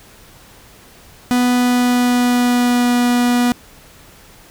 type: tone with pitch glide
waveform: 45% pulse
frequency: 246.9 to 243.6 Hz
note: B3 to B3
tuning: 0 to -24 cents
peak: -12 dBFS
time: 1.31-3.52 s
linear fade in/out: 0 ms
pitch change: -24 cents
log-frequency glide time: 1.54-2.96 s
effects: pink hiss -44 dBFS RMS until 4.5 s